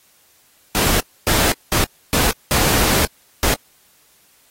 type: noise bursts at uneven times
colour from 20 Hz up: pink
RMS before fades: -17 dBFS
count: 6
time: 0.75-1 / 1.27-1.52 / 1.72-1.84 / 2.13-2.31 / 2.51-3.05 / 3.43-3.54 s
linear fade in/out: 0 ms
effects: white hiss -55 dBFS RMS until 4.5 s + AAC 48 kbps